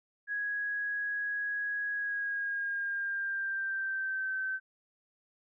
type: tone with pitch glide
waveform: sine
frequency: 1661.2 to 1541 Hz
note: G#6 to G6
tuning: 0 to -30 cents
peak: -31 dBFS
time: 0.27-4.6 s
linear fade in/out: 50 ms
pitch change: -130 cents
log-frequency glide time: 1.92-4.34 s
effects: none